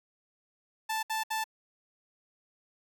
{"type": "tone bursts", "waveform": "sawtooth", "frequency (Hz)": 880, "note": "A5", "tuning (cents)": 0, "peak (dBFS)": -26, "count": 3, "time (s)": [0.89, 1.442], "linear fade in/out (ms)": 10, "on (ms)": 140, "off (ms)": 66, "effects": ["11-bit"]}